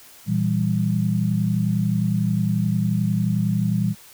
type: chord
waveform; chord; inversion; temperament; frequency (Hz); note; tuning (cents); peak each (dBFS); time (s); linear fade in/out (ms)
sine; E diminished; second; equal; 116.54 / 164.81 / 196; Bb2 / E3 / G3; 0 / 0 / 0; -23 / -23 / -22; 0.26-3.95; 50
effects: white hiss -47 dBFS RMS until 4.13 s